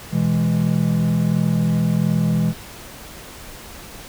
triangle chord, E major, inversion second, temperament equal, 123.47 / 164.81 / 207.7 Hz, B2 / E3 / G#3, 0 / 0 / 0 cents, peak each -21 / -16 / -19 dBFS, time 0.11-2.54 s, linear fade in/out 50 ms, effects pink hiss -38 dBFS RMS until 4.08 s

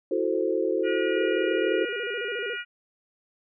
sine chord, F# half-diminished seventh, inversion third, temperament equal, 329.6 / 370 / 440 / 523.3 Hz, E4 / F#4 / A4 / C5, 0 / 0 / 0 / 0 cents, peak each -29 / -27 / -28 / -29 dBFS, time 0.11-1.85 s, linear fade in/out 5 ms
harmonic tone, 480.8 Hz, B4, 46 cents flat, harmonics 3 / 4 / 5 / 6, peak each -33 / -38 / -37 / -38 dBFS, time 0.83-2.65 s, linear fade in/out 50 ms
sine tone with vibrato, 440 Hz, A4, in tune, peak -31 dBFS, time 1.14-2.57 s, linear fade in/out 50 ms, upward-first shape square, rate 14 Hz, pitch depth 150 cents each way
effects none

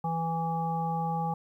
harmonic tone, 164.81 Hz, E3, in tune, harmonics 1 / 3 / 5 / 7, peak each -31 / -40 / -30 / -41 dBFS, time 0.04-1.34 s, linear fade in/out 5 ms, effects 11-bit

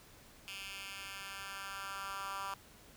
10% pulse tone with high-pass filter sweep, 196 Hz, G3, in tune, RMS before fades -44 dBFS, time 0.48-2.54 s, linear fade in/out 0 ms, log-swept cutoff 2500 to 1100 Hz, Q 2.6, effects pink hiss -59 dBFS RMS until 2.96 s

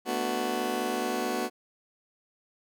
20% pulse chord, B minor seventh, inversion third, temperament just, 222.2 / 246.9 / 296.3 / 370.4 Hz, A3 / B3 / D4 / F#4, +17 / 0 / +15 / +2 cents, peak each -31 / -28 / -32 / -27 dBFS, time 0.05-1.5 s, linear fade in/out 50 ms, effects none

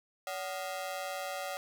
sawtooth ring-modulated tone, 659.3 Hz, E5, in tune, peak -29 dBFS, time 0.27-1.57 s, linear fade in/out 0 ms, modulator 90.6 Hz, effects none

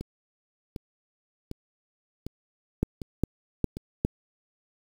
two click trains, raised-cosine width 3 ms, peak -10 / -22 dBFS, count 4 / 6, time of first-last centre 2.83-4.05 / 0.01-3.769 s, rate 2.46 / 1.33 Hz, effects 7-bit

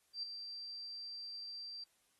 sine tone with ADSR envelope, 4699 Hz, D8, in tune, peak -36 dBFS, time 0.13-1.84 s, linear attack 100 ms, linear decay 6 ms, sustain -8 dB, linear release 5 ms, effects white hiss -75 dBFS RMS until 2.19 s + AAC 32 kbps

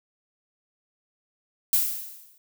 violet noise with exponential decay, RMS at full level -19 dBFS, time 1.73-2.38 s, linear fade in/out 1 ms, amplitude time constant 140 ms, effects none

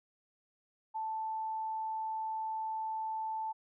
sine tone, 880 Hz, A5, in tune, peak -34 dBFS, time 0.94-3.53 s, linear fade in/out 20 ms, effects none

